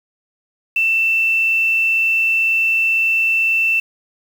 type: tone with quantisation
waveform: sine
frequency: 2671 Hz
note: E7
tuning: 22 cents sharp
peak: -13 dBFS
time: 0.76-3.8 s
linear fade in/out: 5 ms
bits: 6
effects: none